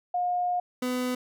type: tone pair in turn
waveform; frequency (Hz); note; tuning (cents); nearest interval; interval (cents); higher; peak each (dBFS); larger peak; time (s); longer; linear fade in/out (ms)
sine / 30% pulse; 715 / 250.8; F5 / B3; +41 / +27; octave + tritone; 1814; first; -24; neither; 0.14-0.6 / 0.82-1.15; first; 5
effects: none